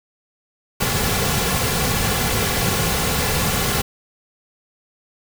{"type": "noise with comb filter", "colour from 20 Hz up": "pink", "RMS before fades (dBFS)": -20, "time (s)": [0.8, 3.82], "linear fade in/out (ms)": 10, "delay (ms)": 3.2, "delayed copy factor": -0.55, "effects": []}